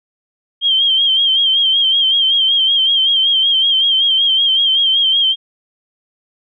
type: tone with vibrato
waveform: sine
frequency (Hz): 3182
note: G7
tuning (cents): +25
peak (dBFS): -10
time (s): 0.61-5.36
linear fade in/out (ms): 50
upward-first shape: sine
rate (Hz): 5.3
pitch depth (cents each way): 59
effects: none